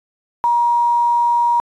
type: tone with quantisation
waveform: sine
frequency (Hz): 950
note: A#5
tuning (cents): +33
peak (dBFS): -12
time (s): 0.44-1.6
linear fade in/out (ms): 0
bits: 7
effects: resampled to 24000 Hz